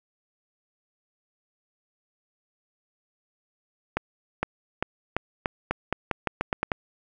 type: accelerating click train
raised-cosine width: 0.5 ms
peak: -9 dBFS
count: 13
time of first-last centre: 3.97-6.718 s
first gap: 460 ms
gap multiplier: 0.86
effects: none